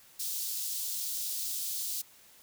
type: high-pass noise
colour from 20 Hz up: white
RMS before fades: -35 dBFS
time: 0.19-2.02 s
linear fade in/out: 10 ms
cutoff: 3800 Hz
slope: 24 dB/octave
effects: white hiss -58 dBFS RMS until 2.42 s